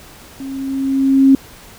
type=tone with level ramp; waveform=sine; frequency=270 Hz; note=C#4; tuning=45 cents flat; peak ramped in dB=-25 to -4 dBFS; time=0.4-1.35 s; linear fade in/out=2 ms; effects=pink hiss -40 dBFS RMS until 1.78 s